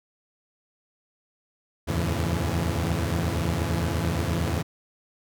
sawtooth tone cluster, 76.9 / 85.5 / 109.5 / 139.8 / 167.6 Hz, D#2 / F2 / A2 / C#3 / E3, -20 / -36 / -8 / +15 / +29 cents, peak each -27 / -24 / -27 / -29 / -27 dBFS, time 1.87-4.63 s, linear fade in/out 20 ms, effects none

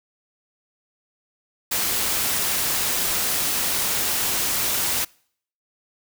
white noise, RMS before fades -23 dBFS, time 1.71-5.05 s, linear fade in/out 10 ms, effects noise-tail reverb RT60 0.6 s tail -26 dB re dry

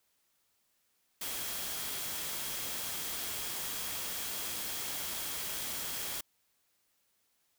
sine tone in noise, 3275 Hz, G#7, 25 cents flat, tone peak -49 dBFS, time 1.21-6.21 s, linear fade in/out 5 ms, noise white, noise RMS -38 dBFS, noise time 1.21-6.21 s, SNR -14 dB, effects white hiss -75 dBFS RMS until 7.58 s

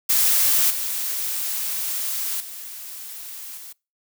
blue noise with level steps, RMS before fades -18 / -26 / -36 / -39 dBFS, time 0.09-3.73 s, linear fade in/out 10 ms, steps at 0.7 / 2.4 / 3.57 s, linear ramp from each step 5 ms, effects noise-tail reverb RT60 0.3 s tail -26 dB re dry

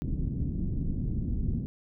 pink low-pass noise, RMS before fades -30 dBFS, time 0.02-1.66 s, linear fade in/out 0 ms, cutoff 260 Hz, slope 24 dB/octave, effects none

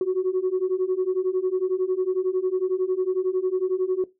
sine beating tone pair, 365.3 / 376.3 Hz, F#4 / F#4, -22 / +29 cents, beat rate 11 Hz, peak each -23 / -22 dBFS, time 0.01-4.04 s, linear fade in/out 2 ms, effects noise-tail reverb RT60 0.2 s tail -18 dB re dry + tanh soft clip ceiling -16 dBFS

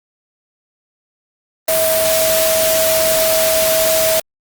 sine tone in noise, 643 Hz, E5, 43 cents flat, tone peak -14 dBFS, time 1.68-4.2 s, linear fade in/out 5 ms, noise white, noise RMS -17 dBFS, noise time 1.68-4.2 s, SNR 0 dB, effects Opus 32 kbps

